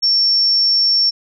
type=tone; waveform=sine; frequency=5450 Hz; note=F8; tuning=43 cents flat; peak=-11 dBFS; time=0.02-1.11 s; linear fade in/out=20 ms; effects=none